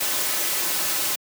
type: noise with comb filter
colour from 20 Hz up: white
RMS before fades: -24 dBFS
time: 0-1.16 s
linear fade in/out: 10 ms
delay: 4.3 ms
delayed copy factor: -0.5
effects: high-pass 200 Hz 12 dB/octave